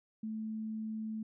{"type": "tone", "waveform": "sine", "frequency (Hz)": 218.7, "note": "A3", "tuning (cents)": -10, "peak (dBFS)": -36, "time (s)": [0.23, 1.23], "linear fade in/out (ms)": 5, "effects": []}